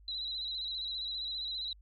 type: tone with vibrato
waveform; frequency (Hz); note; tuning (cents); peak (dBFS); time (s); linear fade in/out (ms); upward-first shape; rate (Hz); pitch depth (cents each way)
sine; 3951; B7; 0; -35; 0.08-1.73; 2; square; 15; 40
effects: added 50 Hz sine -55 dBFS peak until 1.81 s